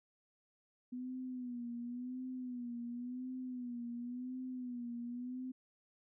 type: tone with vibrato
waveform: sine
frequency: 246.9 Hz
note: B3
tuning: in tune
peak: -40 dBFS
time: 0.92-5.52 s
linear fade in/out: 10 ms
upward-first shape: sine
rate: 0.93 Hz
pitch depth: 68 cents each way
effects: none